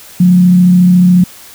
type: tone with frequency modulation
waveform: sine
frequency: 180 Hz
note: F#3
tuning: 47 cents flat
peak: -3 dBFS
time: 0.2-1.24 s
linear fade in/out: 5 ms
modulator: 34 Hz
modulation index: 0.25
effects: white hiss -35 dBFS RMS until 1.54 s